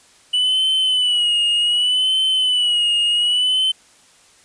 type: tone with vibrato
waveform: triangle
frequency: 2960 Hz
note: F#7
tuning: in tune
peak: -13 dBFS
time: 0.33-3.72 s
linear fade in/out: 10 ms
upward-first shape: sine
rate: 0.66 Hz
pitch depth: 64 cents each way
effects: white hiss -51 dBFS RMS until 4.44 s + resampled to 22050 Hz